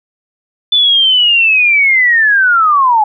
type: linear sweep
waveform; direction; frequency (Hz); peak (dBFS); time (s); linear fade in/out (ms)
sine; down; 3512 to 824; -6; 0.72-3.04; 5
effects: none